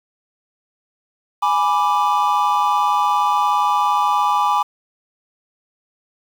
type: chord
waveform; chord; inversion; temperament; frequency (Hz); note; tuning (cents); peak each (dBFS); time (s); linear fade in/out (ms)
triangle; G# diminished; none; equal; 830.6 / 987.8 / 1174.7; G#5 / B5 / D6; 0 / 0 / 0; -17; 1.42-4.63; 10
effects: 7-bit